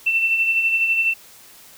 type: tone with tremolo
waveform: sine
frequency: 2683 Hz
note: E7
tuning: 30 cents sharp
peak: -14 dBFS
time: 0.06-1.14 s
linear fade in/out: 10 ms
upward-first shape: sine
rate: 12 Hz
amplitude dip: 45%
effects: white hiss -46 dBFS RMS until 1.77 s